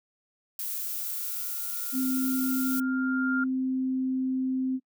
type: noise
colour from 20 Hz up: violet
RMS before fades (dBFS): -33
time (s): 0.59-2.8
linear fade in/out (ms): 2
type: tone with exponential growth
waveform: sine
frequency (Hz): 1401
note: F6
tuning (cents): +5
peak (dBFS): -26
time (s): 0.68-3.44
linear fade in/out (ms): 5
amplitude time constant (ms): 600
type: tone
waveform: sine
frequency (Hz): 260.1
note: C4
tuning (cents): -10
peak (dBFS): -25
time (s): 1.92-4.8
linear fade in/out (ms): 50
effects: noise-tail reverb RT60 0.1 s tail -26 dB re dry